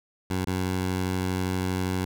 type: tone with dropouts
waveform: 15% pulse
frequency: 92.5 Hz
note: F#2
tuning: in tune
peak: -19 dBFS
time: 0.3-2.05 s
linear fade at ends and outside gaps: 5 ms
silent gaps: 0.449-0.471 s
effects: none